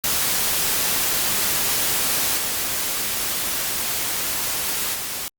white noise with level steps, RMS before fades -21 / -24 / -28 dBFS, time 0.04-5.28 s, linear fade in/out 0 ms, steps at 2.37 / 4.94 s, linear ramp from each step 10 ms, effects Opus 48 kbps

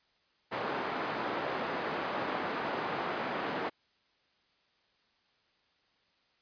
white band-pass noise, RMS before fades -35 dBFS, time 0.51-3.7 s, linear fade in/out 20 ms, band 210 to 1200 Hz, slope 12 dB/octave, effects white hiss -71 dBFS RMS until 6.41 s + resampled to 11025 Hz

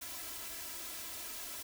white noise with comb filter, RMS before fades -44 dBFS, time 0.01-1.63 s, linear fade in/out 10 ms, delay 3 ms, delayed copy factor +0.9, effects none

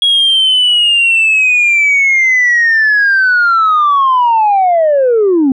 sine linear sweep, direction down, 3322 to 252.8 Hz, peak -5 dBFS, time 0.02-5.52 s, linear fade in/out 2 ms, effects tanh soft clip ceiling -4 dBFS

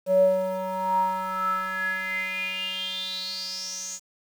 square tone with band-pass filter sweep, 187.3 Hz, F#3, 21 cents sharp, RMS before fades -27 dBFS, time 0.06-4 s, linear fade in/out 50 ms, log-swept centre 510 to 6900 Hz, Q 9.9, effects 8-bit

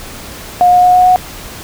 sine tone with pitch steps, 716 / 720.1 / 724.3 / 728.5 / 732.7 Hz, F5 / F#5 / F#5 / F#5 / F#5, +43 / -47 / -37 / -27 / -17 cents, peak -4 dBFS, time 0.61-1.16 s, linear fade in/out 0 ms, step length 110 ms, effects pink hiss -29 dBFS RMS until 1.63 s

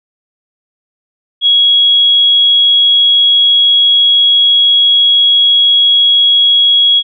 sine tone, 3322 Hz, G#7, in tune, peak -5 dBFS, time 1.41-7.03 s, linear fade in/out 50 ms, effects none

